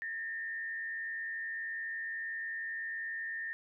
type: tone with frequency modulation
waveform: sine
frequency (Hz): 1814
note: A#6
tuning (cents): -48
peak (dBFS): -36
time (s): 0.02-3.53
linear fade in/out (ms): 0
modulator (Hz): 89.6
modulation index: 0.66
effects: none